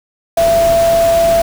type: tone in noise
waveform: sine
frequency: 670 Hz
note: E5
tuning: 28 cents sharp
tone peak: -8 dBFS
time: 0.37-1.42 s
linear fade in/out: 5 ms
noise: pink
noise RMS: -22 dBFS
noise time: 0.37-1.42 s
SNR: +11 dB
effects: none